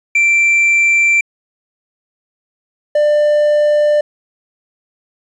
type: tone pair in turn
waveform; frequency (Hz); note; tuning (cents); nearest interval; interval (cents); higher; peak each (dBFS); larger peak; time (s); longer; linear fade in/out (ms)
triangle; 2349 / 594.9; D7 / D5; 0 / +22; 2 octaves; 2378; first; -7; neither; 0.15-1.21 / 2.95-4.01; neither; 5
effects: resampled to 22050 Hz + 8-bit